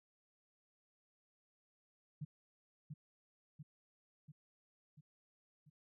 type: tone with echo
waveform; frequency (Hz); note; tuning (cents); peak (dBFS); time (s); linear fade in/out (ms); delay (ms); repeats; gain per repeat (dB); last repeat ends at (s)
sine; 150; D3; +37; -40; 2.21-2.25; 10; 690; 5; -4; 5.7
effects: none